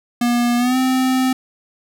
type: tone with pitch glide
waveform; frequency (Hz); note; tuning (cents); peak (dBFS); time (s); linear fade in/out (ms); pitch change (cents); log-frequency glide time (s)
square; 240 to 258.7; B3 to C4; -49 to -19; -15; 0.21-1.33; 5; +130; 0.57-0.77
effects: none